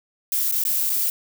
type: noise with dropouts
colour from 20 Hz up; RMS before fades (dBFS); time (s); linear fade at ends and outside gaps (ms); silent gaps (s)
violet; -22; 0.32-1.1; 1; 0.514-0.523 / 0.638-0.651 / 0.896-0.9
effects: none